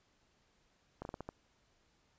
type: slowing click train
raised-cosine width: 1 ms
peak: -28 dBFS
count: 6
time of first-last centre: 1.02-1.29 s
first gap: 31 ms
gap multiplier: 1.28
effects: pink hiss -73 dBFS RMS until 2.18 s + resampled to 16000 Hz